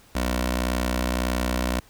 15% pulse tone with notch filter, 61.74 Hz, B1, in tune, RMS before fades -25 dBFS, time 0.15-1.8 s, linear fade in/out 5 ms, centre 120 Hz, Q 0.63, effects pink hiss -54 dBFS RMS until 1.89 s

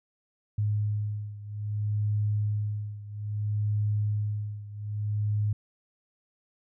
sine beating tone pair, 104.6 / 105.21 Hz, G#2 / G#2, +13 / +23 cents, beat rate 0.61 Hz, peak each -28 / -31 dBFS, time 0.58-5.53 s, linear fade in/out 5 ms, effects none

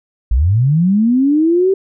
sine linear sweep, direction up, 50.5 to 392 Hz, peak -9 dBFS, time 0.31-1.74 s, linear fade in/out 5 ms, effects none

